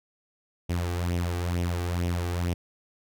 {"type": "tone with flanger", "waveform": "sawtooth", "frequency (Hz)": 87.31, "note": "F2", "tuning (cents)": 0, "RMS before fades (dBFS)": -28, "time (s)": [0.69, 2.54], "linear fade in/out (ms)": 10, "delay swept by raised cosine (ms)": [0.33, 2.63], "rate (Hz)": 2.2, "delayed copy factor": 0.6, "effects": []}